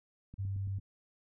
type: click train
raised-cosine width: 5 ms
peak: -36 dBFS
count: 5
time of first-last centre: 0.34-0.786 s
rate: 8.96 Hz
type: tone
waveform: sine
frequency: 97.8 Hz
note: G2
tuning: 4 cents flat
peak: -33 dBFS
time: 0.38-0.8 s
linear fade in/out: 20 ms
effects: none